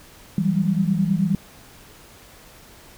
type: tone cluster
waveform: sine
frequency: 164.1 / 189.9 / 199.3 Hz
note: E3 / F#3 / G3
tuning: -8 / +45 / +29 cents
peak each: -22 dBFS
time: 0.38-1.35 s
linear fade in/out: 2 ms
effects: pink hiss -47 dBFS RMS until 2.97 s